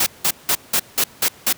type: noise bursts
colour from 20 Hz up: white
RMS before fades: -17 dBFS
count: 7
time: 0-1.528 s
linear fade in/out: 5 ms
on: 64 ms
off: 180 ms
effects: pink hiss -45 dBFS RMS until 1.57 s + high-pass 100 Hz 12 dB/octave